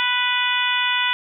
harmonic tone, 493.9 Hz, B4, in tune, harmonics 2 / 3 / 4 / 5 / 6 / 7, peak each -25 / -25 / -25 / -25 / -25 / -25 dBFS, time 0-1.13 s, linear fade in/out 0 ms, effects none

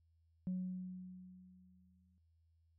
sine tone with exponential decay, 183.6 Hz, F#3, 13 cents flat, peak -34 dBFS, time 0.47-2.18 s, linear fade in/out 0 ms, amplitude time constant 370 ms, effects tanh soft clip ceiling -33 dBFS + added 82 Hz sine -70 dBFS peak until 2.78 s

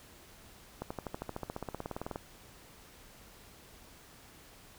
accelerating click train, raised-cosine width 1 ms, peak -23 dBFS, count 22, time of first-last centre 0.82-2.159 s, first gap 85 ms, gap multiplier 0.97, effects pink hiss -56 dBFS RMS until 4.78 s

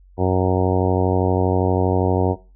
harmonic tone, 92.5 Hz, F#2, in tune, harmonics 1 / 2 / 3 / 4 / 5 / 6 / 7 / 8 / 9 / 10, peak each -20 / -24 / -24 / -22 / -23 / -28 / -28 / -27 / -31 / -31 dBFS, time 0.17-2.36 s, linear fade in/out 50 ms, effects noise-tail reverb RT60 0.3 s tail -18 dB re dry + added 46 Hz sine -46 dBFS peak until 2.55 s

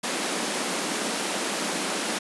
pink high-pass noise, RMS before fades -28 dBFS, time 0.03-2.19 s, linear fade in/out 10 ms, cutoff 190 Hz, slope 48 dB/octave, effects resampled to 24000 Hz

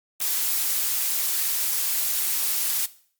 blue noise, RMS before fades -24 dBFS, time 0.2-2.86 s, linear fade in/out 5 ms, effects noise-tail reverb RT60 0.5 s tail -17 dB re dry + MP3 96 kbps

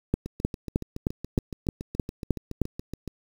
two click trains, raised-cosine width 3 ms, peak -21 / -9 dBFS, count 21 / 9, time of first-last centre 0.26-3.077 / 0.14-2.617 s, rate 7.1 / 3.23 Hz, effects 7-bit

